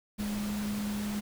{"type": "tone in noise", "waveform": "sine", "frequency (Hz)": 207.7, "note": "G#3", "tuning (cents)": 0, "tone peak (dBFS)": -31, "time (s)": [0.18, 1.21], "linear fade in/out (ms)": 20, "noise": "pink", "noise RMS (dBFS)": -41, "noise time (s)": [0.18, 1.21], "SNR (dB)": 7, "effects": []}